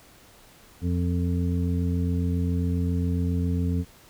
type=harmonic tone with a mistuned harmonic; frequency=87.31 Hz; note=F2; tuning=in tune; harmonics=1 / 2 / 3 / 5; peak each=-24 / -28 / -30 / -38 dBFS; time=0.81-3.85 s; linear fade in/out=50 ms; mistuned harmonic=5; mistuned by=+18 cents; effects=pink hiss -53 dBFS RMS until 4.09 s